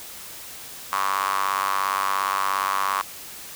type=tone with high-pass filter; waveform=square; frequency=48.57 Hz; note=G1; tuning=15 cents flat; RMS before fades=-24 dBFS; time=0.92-3.02 s; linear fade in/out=10 ms; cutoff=1100 Hz; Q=6.8; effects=white hiss -39 dBFS RMS until 3.55 s